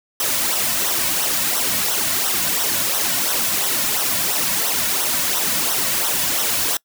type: noise with flanger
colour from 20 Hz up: white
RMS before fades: -20 dBFS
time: 0.2-6.77 s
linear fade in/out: 2 ms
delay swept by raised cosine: 0.42 to 2.52 ms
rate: 2.9 Hz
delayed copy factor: -0.7
effects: noise-tail reverb RT60 0.1 s tail -25 dB re dry